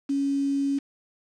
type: tone with quantisation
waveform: sine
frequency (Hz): 278.1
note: C#4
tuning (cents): +6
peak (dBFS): -22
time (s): 0.09-0.79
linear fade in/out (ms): 10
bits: 7
effects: low-pass 6000 Hz 12 dB/octave